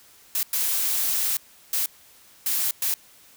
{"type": "noise bursts at uneven times", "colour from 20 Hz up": "blue", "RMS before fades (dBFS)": -24, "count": 5, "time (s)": [[0.35, 0.43], [0.53, 1.37], [1.73, 1.86], [2.46, 2.71], [2.82, 2.94]], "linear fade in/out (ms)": 2, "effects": ["white hiss -53 dBFS RMS until 3.36 s"]}